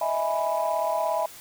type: chord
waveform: sine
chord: E major seventh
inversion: third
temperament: equal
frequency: 622.3 / 659.3 / 830.6 / 987.8 Hz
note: D#5 / E5 / G#5 / B5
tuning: 0 / 0 / 0 / 0 cents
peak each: -29 / -26 / -29 / -28 dBFS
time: 0.01-1.26 s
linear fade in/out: 5 ms
effects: tanh soft clip ceiling -15 dBFS + white hiss -45 dBFS RMS until 1.4 s